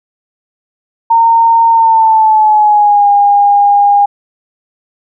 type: tone with pitch glide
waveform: sine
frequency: 917 to 812.2 Hz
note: A#5 to G#5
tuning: -29 to -39 cents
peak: -4 dBFS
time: 1.1-4.06 s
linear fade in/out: 10 ms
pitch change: -210 cents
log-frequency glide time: 1.7-3.08 s
effects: none

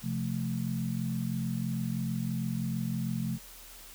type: chord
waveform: sine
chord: F major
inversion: second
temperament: equal with one note detuned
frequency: 130.81 / 173.81 / 220 Hz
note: C3 / F3 / A3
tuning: 0 / -8 / 0 cents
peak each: -34 dBFS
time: 0.02-3.39 s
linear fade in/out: 50 ms
effects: added 40 Hz sine -54 dBFS peak until 3.94 s + white hiss -50 dBFS RMS until 3.94 s

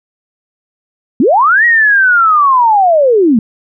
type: linear two-way sweep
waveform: sine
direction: up then down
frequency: 205.3 to 1916 to 205.3 Hz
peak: -5 dBFS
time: 1.2-3.39 s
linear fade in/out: 2 ms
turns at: 1.65 s
effects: none

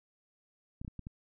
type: clicks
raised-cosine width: 5 ms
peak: -29 dBFS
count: 5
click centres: 0.815 / 0.848 / 0.879 / 0.993 / 1.069 s
effects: none

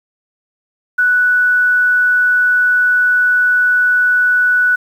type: tone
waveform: sine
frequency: 1480 Hz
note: F#6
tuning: in tune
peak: -9 dBFS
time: 0.98-4.76 s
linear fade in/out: 10 ms
effects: 7-bit

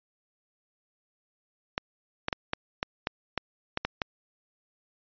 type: clicks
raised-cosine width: 0.3 ms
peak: -11 dBFS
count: 10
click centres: 1.779 / 2.284 / 2.328 / 2.534 / 2.829 / 3.071 / 3.377 / 3.774 / 3.85 / 4.018 s
effects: resampled to 11025 Hz

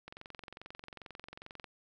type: click train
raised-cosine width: 0.3 ms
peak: -30 dBFS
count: 36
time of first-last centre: 0.08-1.643 s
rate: 22.4 Hz
effects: none

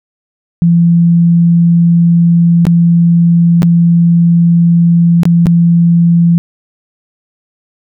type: tone with dropouts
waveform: sine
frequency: 170 Hz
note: F3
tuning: 46 cents flat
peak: -4 dBFS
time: 0.62-6.38 s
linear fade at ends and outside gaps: 0 ms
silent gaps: 2.653-2.668 / 3.621-3.63 / 5.233-5.254 / 5.458-5.468 s
effects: none

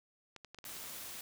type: clicks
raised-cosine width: 0.2 ms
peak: -32 dBFS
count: 8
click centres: 0.363 / 0.447 / 0.546 / 0.587 / 0.642 / 0.694 / 0.767 / 0.84 s
type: noise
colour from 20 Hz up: white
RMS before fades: -46 dBFS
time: 0.65-1.21 s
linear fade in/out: 2 ms
effects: none

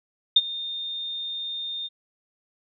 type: tone with ADSR envelope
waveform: sine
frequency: 3641 Hz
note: A#7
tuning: 41 cents flat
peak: -10 dBFS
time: 0.36-1.89 s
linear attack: 6 ms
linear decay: 38 ms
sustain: -19 dB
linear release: 33 ms
effects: none

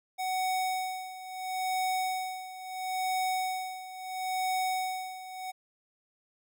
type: tone with tremolo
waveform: square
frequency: 747 Hz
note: F#5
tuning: 16 cents sharp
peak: -28 dBFS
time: 0.18-5.52 s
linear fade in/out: 20 ms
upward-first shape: sine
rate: 0.74 Hz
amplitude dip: 80%
effects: none

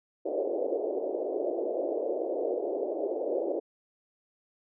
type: band-pass noise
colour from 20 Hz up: pink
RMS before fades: -31 dBFS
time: 0.25-3.6 s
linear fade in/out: 10 ms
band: 340 to 630 Hz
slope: 48 dB/octave
effects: none

